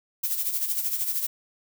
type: noise with tremolo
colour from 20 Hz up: violet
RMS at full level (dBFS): -25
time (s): 0.23-1.27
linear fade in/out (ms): 10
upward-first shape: sine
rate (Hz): 13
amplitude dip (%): 60
effects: none